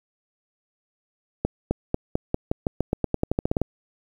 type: accelerating click train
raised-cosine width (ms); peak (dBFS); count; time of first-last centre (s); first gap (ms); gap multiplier
2; -8; 18; 1.45-3.616; 260; 0.9
effects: 8-bit